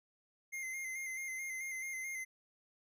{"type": "tone with vibrato", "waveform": "square", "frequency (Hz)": 2093, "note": "C7", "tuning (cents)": 0, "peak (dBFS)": -40, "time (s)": [0.52, 2.25], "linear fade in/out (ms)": 20, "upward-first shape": "square", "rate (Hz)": 4.6, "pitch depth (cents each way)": 28, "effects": []}